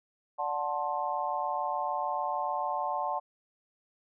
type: chord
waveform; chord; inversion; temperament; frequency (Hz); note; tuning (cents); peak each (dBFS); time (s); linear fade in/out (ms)
sine; D dominant seventh; none; just; 587.3 / 734.2 / 881 / 1057.2; D5 / F#5 / A5 / C6; 0 / -14 / +2 / +18; -37 / -34 / -33 / -35; 0.38-3.2; 20
effects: none